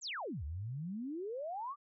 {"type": "exponential two-way sweep", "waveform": "sine", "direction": "down then up", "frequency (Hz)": [7902, 69.3, 1207], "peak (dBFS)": -38, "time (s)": [0.01, 1.76], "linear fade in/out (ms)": 50, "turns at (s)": 0.44, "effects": []}